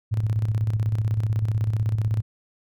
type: tone with tremolo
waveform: sine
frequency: 108.2 Hz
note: A2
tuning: 29 cents flat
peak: -18 dBFS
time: 0.11-2.22 s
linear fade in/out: 20 ms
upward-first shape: square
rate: 16 Hz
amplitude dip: 55%
effects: none

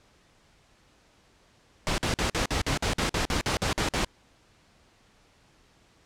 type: noise bursts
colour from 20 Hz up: pink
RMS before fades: -26 dBFS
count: 14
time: 1.87-4.047 s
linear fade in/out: 0 ms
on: 110 ms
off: 49 ms
effects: pink hiss -61 dBFS RMS until 6.05 s + low-pass 7000 Hz 12 dB/octave

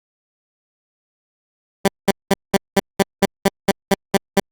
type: tone bursts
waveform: 15% pulse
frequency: 196.3 Hz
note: G3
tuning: 3 cents sharp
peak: -4 dBFS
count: 12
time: 1.85-4.398 s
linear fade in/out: 2 ms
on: 29 ms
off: 200 ms
effects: Opus 48 kbps

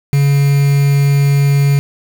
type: tone with quantisation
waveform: triangle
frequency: 140.9 Hz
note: C#3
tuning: 29 cents sharp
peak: -6 dBFS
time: 0.13-1.79 s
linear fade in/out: 0 ms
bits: 4
effects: none

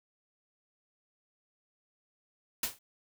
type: noise with exponential decay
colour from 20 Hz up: white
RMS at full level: -27 dBFS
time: 2.63-2.79 s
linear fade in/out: 5 ms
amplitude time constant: 34 ms
effects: none

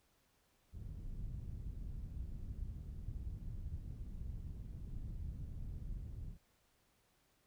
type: low-pass noise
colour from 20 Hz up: pink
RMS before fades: -45 dBFS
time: 0.72-6.38 s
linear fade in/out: 50 ms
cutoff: 110 Hz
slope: 12 dB/octave
effects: pink hiss -75 dBFS RMS until 7.46 s

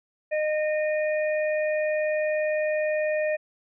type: harmonic tone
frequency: 613 Hz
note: D#5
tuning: 26 cents flat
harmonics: 1 / 3 / 4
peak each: -23 / -33 / -35 dBFS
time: 0.31-3.37 s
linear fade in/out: 20 ms
effects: none

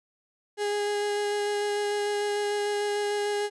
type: tone with vibrato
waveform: 35% pulse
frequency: 412.1 Hz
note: G#4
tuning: 13 cents flat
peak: -24 dBFS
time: 0.57-3.5 s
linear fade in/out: 50 ms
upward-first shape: square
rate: 6.7 Hz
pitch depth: 8 cents each way
effects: resampled to 24000 Hz

